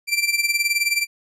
sawtooth tone with tremolo, 2351 Hz, D7, 1 cent sharp, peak -12 dBFS, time 0.07-1.07 s, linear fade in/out 50 ms, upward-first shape sine, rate 19 Hz, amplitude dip 75%, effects resampled to 32000 Hz

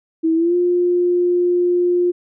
sine tone with pitch glide, 324.4 to 353.8 Hz, E4 to F4, -28 to +23 cents, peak -13 dBFS, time 0.23-2.12 s, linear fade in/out 20 ms, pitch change +151 cents, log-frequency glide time 0.35-0.55 s, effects none

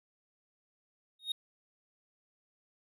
triangle tone with exponential growth, 3729 Hz, A#7, in tune, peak -26 dBFS, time 1.19-1.32 s, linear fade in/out 5 ms, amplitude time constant 28 ms, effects none

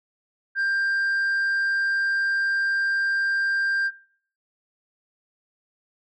sine tone, 1588 Hz, G6, 22 cents sharp, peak -18 dBFS, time 0.55-3.91 s, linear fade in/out 50 ms, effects noise-tail reverb RT60 0.5 s tail -19 dB re dry + tanh soft clip ceiling -20 dBFS

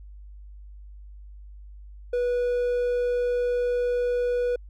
triangle tone, 488.7 Hz, B4, 18 cents flat, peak -20 dBFS, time 2.13-4.56 s, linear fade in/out 5 ms, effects added 50 Hz sine -41 dBFS peak until 4.69 s

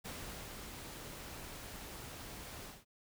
pink noise with ADSR envelope, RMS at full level -45 dBFS, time 0.04-2.85 s, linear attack 18 ms, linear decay 440 ms, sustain -3 dB, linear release 200 ms, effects none

